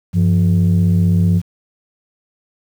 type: tone pair together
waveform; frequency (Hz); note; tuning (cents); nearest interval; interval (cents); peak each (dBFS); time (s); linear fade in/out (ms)
sine; 96.87 / 172.6; G2 / F3; -20 / -20; minor seventh; 1000; -11; 0.13-1.42; 50
effects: tanh soft clip ceiling -7 dBFS + 7-bit